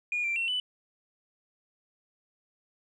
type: tone with pitch steps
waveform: sine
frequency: 2438 / 2357 / 2717 / 2989 Hz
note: D#7 / D7 / F7 / F#7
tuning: -36 / +6 / -48 / +17 cents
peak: -26 dBFS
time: 0.12-0.6 s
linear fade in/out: 2 ms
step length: 120 ms
effects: tanh soft clip ceiling -23 dBFS